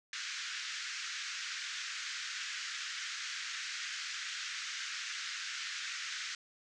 pink band-pass noise, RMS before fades -41 dBFS, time 0.13-6.35 s, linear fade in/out 2 ms, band 1400 to 6900 Hz, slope 48 dB/octave, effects none

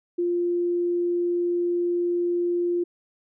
sine tone, 349.2 Hz, F4, in tune, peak -21 dBFS, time 0.18-2.84 s, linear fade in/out 10 ms, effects none

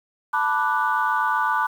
sine chord, B minor seventh, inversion third, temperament equal, 880 / 987.8 / 1174.7 / 1480 Hz, A5 / B5 / D6 / F#6, 0 / 0 / 0 / 0 cents, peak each -24 dBFS, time 0.33-1.67 s, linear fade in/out 10 ms, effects tanh soft clip ceiling -10 dBFS + 8-bit

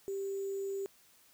sine tone with sample-and-hold, 392 Hz, G4, in tune, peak -34 dBFS, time 0.08-0.86 s, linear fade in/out 0 ms, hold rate 7350 Hz, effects white hiss -64 dBFS RMS until 1.33 s

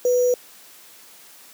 sine tone with sample-and-hold, 493.9 Hz, B4, in tune, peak -15 dBFS, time 0.05-0.34 s, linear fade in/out 2 ms, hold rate 6300 Hz, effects white hiss -47 dBFS RMS until 1.53 s + high-pass 200 Hz 12 dB/octave

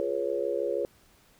sine chord, C# dominant seventh, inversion first, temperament equal with one note detuned, 349.2 / 415.3 / 488.2 / 554.4 Hz, E#4 / G#4 / B4 / C#5, 0 / 0 / -20 / 0 cents, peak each -34 / -32 / -32 / -31 dBFS, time 0-0.85 s, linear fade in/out 0 ms, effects pink hiss -61 dBFS RMS until 1.39 s

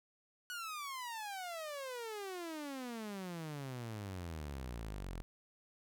sawtooth exponential sweep, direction down, 1480 to 41.2 Hz, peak -38 dBFS, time 0.5-5.22 s, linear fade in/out 0 ms, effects none

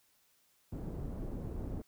pink low-pass noise, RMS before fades -40 dBFS, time 0.72-1.82 s, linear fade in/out 5 ms, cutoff 390 Hz, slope 12 dB/octave, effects white hiss -71 dBFS RMS until 1.87 s

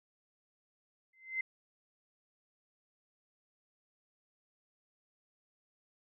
sine tone with exponential growth, 2069 Hz, C7, 20 cents flat, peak -29 dBFS, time 1.13-1.41 s, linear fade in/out 5 ms, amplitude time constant 59 ms, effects none

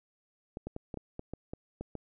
clicks, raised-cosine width 2 ms, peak -25 dBFS, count 10, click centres 0.571 / 0.67 / 0.764 / 0.942 / 0.973 / 1.194 / 1.336 / 1.535 / 1.81 / 1.953 s, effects none

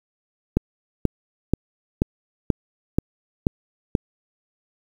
click train, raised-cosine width 3 ms, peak -4 dBFS, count 8, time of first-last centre 0.57-3.952 s, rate 2.07 Hz, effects 7-bit

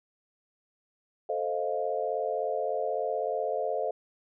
sine chord, F dominant seventh, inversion first, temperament equal, 440 / 523.3 / 622.3 / 698.5 Hz, A4 / C5 / Eb5 / F5, 0 / 0 / 0 / 0 cents, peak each -33 dBFS, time 1.29-3.91 s, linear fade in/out 5 ms, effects none

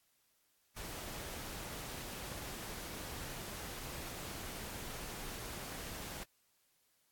pink noise, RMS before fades -45 dBFS, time 0.76-6.24 s, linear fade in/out 10 ms, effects white hiss -75 dBFS RMS until 7.11 s + AAC 64 kbps

